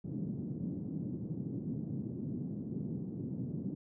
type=band-pass noise; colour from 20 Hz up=white; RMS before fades=-39 dBFS; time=0.04-3.75 s; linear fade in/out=10 ms; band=120 to 260 Hz; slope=24 dB/octave; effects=none